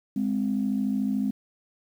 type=tone pair together; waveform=sine; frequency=206.4 / 260 Hz; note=G#3 / C4; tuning=-10 / -11 cents; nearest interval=major third; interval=399 cents; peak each=-25 / -26 dBFS; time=0.16-1.31 s; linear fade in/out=5 ms; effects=tanh soft clip ceiling -16 dBFS + 9-bit